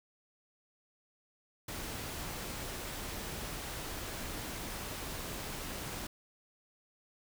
pink noise, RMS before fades -41 dBFS, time 1.68-6.07 s, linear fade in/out 5 ms, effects none

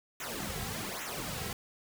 pink noise with flanger, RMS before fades -38 dBFS, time 0.2-1.53 s, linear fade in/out 2 ms, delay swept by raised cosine 0.21 to 3.41 ms, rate 1.2 Hz, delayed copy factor -0.85, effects none

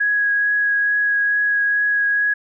sine tone with vibrato, 1661.2 Hz, G#6, in tune, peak -15 dBFS, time 0-2.34 s, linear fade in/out 10 ms, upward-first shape triangle, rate 2.3 Hz, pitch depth 11 cents each way, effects none

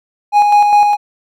triangle tone with tremolo, 827 Hz, G#5, 8 cents flat, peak -3 dBFS, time 0.32-0.97 s, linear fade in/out 50 ms, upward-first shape square, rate 4.9 Hz, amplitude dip 35%, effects none

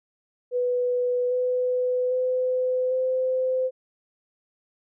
sine tone with pitch steps, 493.9 / 500.8 / 507.8 / 514.9 Hz, B4 / B4 / B4 / C5, 0 / +24 / +48 / -28 cents, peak -21 dBFS, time 0.51-3.71 s, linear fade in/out 50 ms, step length 800 ms, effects none

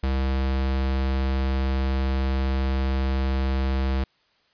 square tone, 66.4 Hz, C2, 26 cents sharp, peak -22 dBFS, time 0.03-4.04 s, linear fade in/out 5 ms, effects white hiss -64 dBFS RMS until 4.53 s + resampled to 11025 Hz

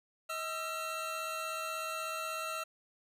25% pulse tone pair together, 636.3 / 1349 Hz, D#5 / E6, +39 / +40 cents, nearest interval octave + minor second, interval 1301 cents, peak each -37 / -34 dBFS, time 0.29-2.64 s, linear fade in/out 10 ms, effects resampled to 32000 Hz

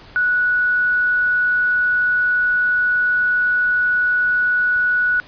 sine tone, 1471 Hz, F#6, 11 cents flat, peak -14 dBFS, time 0.16-5.2 s, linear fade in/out 0 ms, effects pink hiss -43 dBFS RMS until 5.27 s + resampled to 11025 Hz

